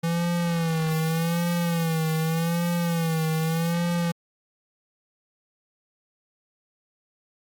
square tone with vibrato, 165.7 Hz, E3, 9 cents sharp, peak -23 dBFS, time 0.03-4.12 s, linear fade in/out 10 ms, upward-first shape sine, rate 0.84 Hz, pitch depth 72 cents each way
blue noise, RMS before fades -42 dBFS, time 0.9-3.73 s, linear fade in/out 0 ms
effects AAC 64 kbps

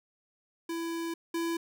square tone pair in turn, 333.1 / 334.3 Hz, E4 / E4, +18 / +24 cents, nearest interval unison, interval 6 cents, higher second, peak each -33 / -30 dBFS, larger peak second, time 0.69-1.14 / 1.34-1.57 s, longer first, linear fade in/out 5 ms, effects none

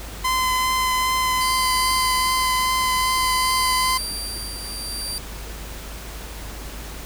sawtooth tone with vibrato, 1026 Hz, C6, 34 cents flat, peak -15 dBFS, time 0.24-3.98 s, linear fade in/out 10 ms, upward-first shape triangle, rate 2.5 Hz, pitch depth 13 cents each way
25% pulse tone with tremolo, 4699 Hz, D8, in tune, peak -19 dBFS, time 1.41-5.18 s, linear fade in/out 0 ms, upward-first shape triangle, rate 0.55 Hz, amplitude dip 65%
effects added 52 Hz sine -34 dBFS peak until 7.05 s + pink hiss -37 dBFS RMS until 7.05 s

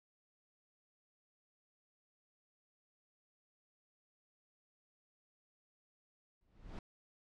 brown noise with exponential growth, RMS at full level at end -40 dBFS, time 6.41-6.79 s, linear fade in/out 2 ms, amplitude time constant 82 ms, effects low-pass 5000 Hz 12 dB/octave

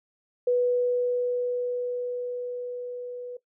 sine tone with level ramp, 491.7 Hz, B4, 8 cents flat, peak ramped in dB -19 to -34 dBFS, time 0.47-3.37 s, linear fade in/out 5 ms, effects noise-tail reverb RT60 0.1 s tail -17 dB re dry

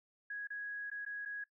sine tone with dropouts, 1661.2 Hz, G#6, in tune, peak -39 dBFS, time 0.3-1.44 s, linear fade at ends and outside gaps 5 ms, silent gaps 0.472-0.503 / 0.901-0.914 / 1.051-1.062 / 1.252-1.257 s, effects noise-tail reverb RT60 0.1 s tail -19 dB re dry

